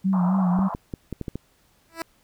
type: tone with vibrato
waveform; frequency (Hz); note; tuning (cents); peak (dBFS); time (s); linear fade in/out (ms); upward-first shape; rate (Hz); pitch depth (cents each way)
sine; 185; F#3; 0; -18; 0.04-0.69; 20; sine; 3.8; 74
type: band-pass noise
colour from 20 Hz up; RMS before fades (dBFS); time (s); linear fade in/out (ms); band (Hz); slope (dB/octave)
pink; -32; 0.13-0.74; 0; 660 to 1200; 48
type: clicks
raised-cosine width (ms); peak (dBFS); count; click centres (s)
3; -17; 7; 0.59 / 0.749 / 0.938 / 1.127 / 1.213 / 1.282 / 1.356
type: tone with exponential growth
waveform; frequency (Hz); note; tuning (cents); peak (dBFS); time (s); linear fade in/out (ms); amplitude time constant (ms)
10% pulse; 329.6; E4; 0; -17; 1.89-2.02; 0; 27
effects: pink hiss -62 dBFS RMS until 2.23 s